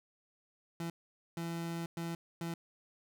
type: tone bursts at uneven times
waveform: 30% pulse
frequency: 167.8 Hz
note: E3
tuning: 31 cents sharp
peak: -34 dBFS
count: 4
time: 0.8-0.9 / 1.37-1.86 / 1.97-2.15 / 2.41-2.54 s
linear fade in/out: 2 ms
effects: none